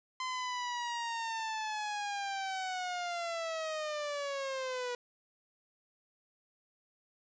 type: linear sweep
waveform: sawtooth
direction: down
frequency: 1032 to 485 Hz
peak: -31 dBFS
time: 0.2-4.95 s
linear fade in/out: 2 ms
effects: resampled to 16000 Hz + 12-bit